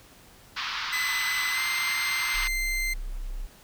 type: band-pass noise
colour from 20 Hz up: pink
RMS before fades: -32 dBFS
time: 0.56-2.48 s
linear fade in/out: 10 ms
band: 990 to 5200 Hz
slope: 48 dB/octave
type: tone with pitch glide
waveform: 40% pulse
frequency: 2019 to 2084 Hz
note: B6 to C7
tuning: +38 to -7 cents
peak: -26 dBFS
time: 0.92-2.94 s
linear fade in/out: 10 ms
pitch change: +55 cents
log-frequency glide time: 1.52-1.6 s
type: tone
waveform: sine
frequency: 32.7 Hz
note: C1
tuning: in tune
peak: -30 dBFS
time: 2.34-3.47 s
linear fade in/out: 20 ms
effects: pink hiss -53 dBFS RMS until 3.63 s